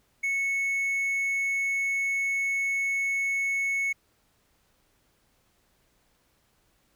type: tone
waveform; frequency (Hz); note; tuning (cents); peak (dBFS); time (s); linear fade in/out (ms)
triangle; 2205; C#7; -10; -23; 0.23-3.93; 10
effects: pink hiss -68 dBFS RMS until 6.95 s

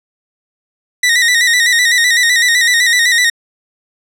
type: tone with vibrato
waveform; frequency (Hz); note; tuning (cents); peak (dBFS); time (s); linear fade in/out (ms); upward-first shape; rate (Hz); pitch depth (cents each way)
sawtooth; 1915; A#6; +46; -5; 1.03-3.3; 5; square; 7.9; 54
effects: low-pass 10000 Hz 12 dB/octave

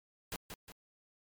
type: noise with echo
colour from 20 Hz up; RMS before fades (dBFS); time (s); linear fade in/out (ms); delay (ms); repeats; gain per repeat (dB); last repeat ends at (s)
pink; -40; 0.32-0.36; 0; 180; 2; -6; 0.72
effects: MP3 96 kbps

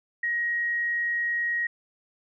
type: tone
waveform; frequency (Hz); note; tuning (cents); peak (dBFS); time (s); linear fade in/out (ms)
sine; 1889; A#6; +22; -24; 0.23-1.67; 5
effects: none

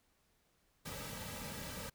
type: noise with comb filter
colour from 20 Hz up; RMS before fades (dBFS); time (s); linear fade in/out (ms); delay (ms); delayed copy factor
pink; -45; 0.85-1.9; 10; 2.8; -0.75
effects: pink hiss -75 dBFS RMS until 1.94 s

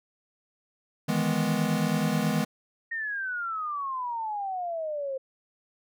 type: chord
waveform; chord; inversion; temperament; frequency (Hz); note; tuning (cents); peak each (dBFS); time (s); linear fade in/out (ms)
square; E major seventh; third; equal; 155.56 / 164.81 / 207.7 / 246.9; D#3 / E3 / G#3 / B3; 0 / 0 / 0 / 0; -32 / -30 / -29 / -31; 1.08-2.45; 10
type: exponential sweep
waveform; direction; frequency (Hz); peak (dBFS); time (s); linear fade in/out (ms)
sine; down; 1864.7 to 523; -29; 2.91-5.18; 10
effects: none

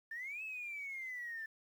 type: exponential two-way sweep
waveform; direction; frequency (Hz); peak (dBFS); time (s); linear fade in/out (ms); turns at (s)
sine; up then down; 1760 to 2627 to 1760; -40; 0.11-1.46; 5; 0.43
effects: tanh soft clip ceiling -37 dBFS + 11-bit

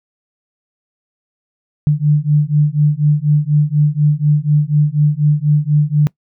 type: beating tone pair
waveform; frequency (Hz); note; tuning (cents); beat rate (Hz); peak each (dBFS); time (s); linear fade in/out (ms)
sine; 146.83 / 150.93; D3 / D3; 0 / +48; 4.1; -13; 1.87-6.07; 0
effects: noise-tail reverb RT60 0.1 s tail -23 dB re dry

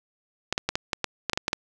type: clicks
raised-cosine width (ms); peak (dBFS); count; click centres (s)
0.2; -7; 11; 0.526 / 0.579 / 0.69 / 0.755 / 0.932 / 1.043 / 1.297 / 1.333 / 1.375 / 1.481 / 1.531
effects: none

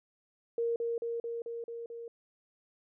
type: tone with echo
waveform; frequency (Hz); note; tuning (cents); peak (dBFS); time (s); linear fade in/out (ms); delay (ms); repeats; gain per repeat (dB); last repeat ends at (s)
sine; 466.2; A#4; 0; -28; 0.58-0.76; 2; 220; 6; -2; 2.08
effects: none

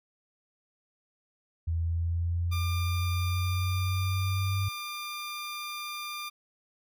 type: exponential sweep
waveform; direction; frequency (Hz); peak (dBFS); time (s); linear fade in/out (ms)
sine; up; 82.41 to 98; -26; 1.67-4.69; 10
type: tone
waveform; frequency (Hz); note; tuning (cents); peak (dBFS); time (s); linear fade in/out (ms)
15% pulse; 1196; D6; +31; -29; 2.51-6.3; 20
effects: none

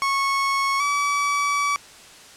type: tone pair in turn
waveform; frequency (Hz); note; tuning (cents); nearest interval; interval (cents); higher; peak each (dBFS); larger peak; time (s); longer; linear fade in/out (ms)
30% pulse; 1100 / 1145.7; C#6 / D6; -14 / -43; minor second; 71; second; -17; neither; 0.02-0.8 / 0.8-1.76; second; 0
effects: white hiss -45 dBFS RMS until 2.36 s + low-pass 8000 Hz 12 dB/octave

